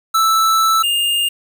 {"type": "tone pair in turn", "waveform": "square", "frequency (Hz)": [1318.5, 2821], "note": ["E6", "F7"], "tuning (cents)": [0, 17], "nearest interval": "octave + minor second", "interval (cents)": 1317, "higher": "second", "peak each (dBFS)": [-12, -15], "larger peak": "first", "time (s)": [[0.14, 0.83], [0.83, 1.29]], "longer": "first", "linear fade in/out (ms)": 10, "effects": ["7-bit"]}